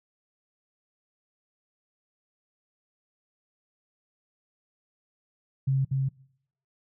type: tone with echo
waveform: sine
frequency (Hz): 134.5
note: C3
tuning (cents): +48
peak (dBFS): -21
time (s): 5.67-5.85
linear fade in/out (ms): 10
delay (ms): 240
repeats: 1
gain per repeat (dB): -2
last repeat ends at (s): 6.09
effects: noise-tail reverb RT60 0.7 s tail -23 dB re dry